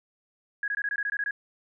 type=tone bursts; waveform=sine; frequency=1659 Hz; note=G#6; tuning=2 cents flat; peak=-26 dBFS; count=10; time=0.63-1.309 s; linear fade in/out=2 ms; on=49 ms; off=21 ms; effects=none